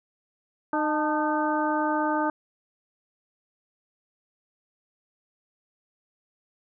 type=harmonic tone with a mistuned harmonic; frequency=306 Hz; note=D#4; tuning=29 cents flat; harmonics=1 / 2 / 3 / 4 / 5; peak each=-27 / -30 / -27 / -31 / -33 dBFS; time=0.73-2.3 s; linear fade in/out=2 ms; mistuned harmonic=3; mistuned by=-53 cents; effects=none